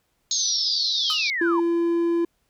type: band-pass noise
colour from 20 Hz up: pink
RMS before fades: -27 dBFS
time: 0.31-1.3 s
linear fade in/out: 0 ms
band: 3600 to 5500 Hz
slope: 96 dB/octave
type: linear sweep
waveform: sine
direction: down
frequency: 6645 to 889 Hz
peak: -23 dBFS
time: 0.31-1.6 s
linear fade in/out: 5 ms
type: tone with exponential decay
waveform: 45% pulse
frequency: 1255 Hz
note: D#6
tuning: 15 cents sharp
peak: -25 dBFS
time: 1.1-1.25 s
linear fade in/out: 1 ms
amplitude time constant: 32 ms
type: tone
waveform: triangle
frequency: 339.2 Hz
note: E4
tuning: 50 cents sharp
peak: -17 dBFS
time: 1.41-2.25 s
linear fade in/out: 5 ms
effects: pink hiss -70 dBFS RMS until 2.49 s